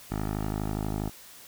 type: tone with low-pass filter sweep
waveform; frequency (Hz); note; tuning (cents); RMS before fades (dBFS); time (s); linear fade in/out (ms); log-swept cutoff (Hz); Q
10% pulse; 52.3; G#1; +13; -31; 0.1-1.1; 20; 1500 to 840; 1
effects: white hiss -49 dBFS RMS until 1.47 s